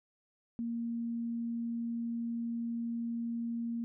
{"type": "tone", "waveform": "sine", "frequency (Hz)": 233.1, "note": "A#3", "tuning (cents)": 0, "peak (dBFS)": -33, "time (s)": [0.59, 3.84], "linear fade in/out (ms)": 0, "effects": []}